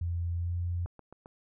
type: tone with pitch glide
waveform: sine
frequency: 85.7 to 87.3 Hz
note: F2 to F2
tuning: -32 to 0 cents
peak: -29 dBFS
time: 0.01-0.86 s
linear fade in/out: 5 ms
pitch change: +32 cents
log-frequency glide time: 0.36-0.55 s
type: click train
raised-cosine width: 1 ms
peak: -34 dBFS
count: 4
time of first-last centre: 0.86-1.259 s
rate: 7.52 Hz
effects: none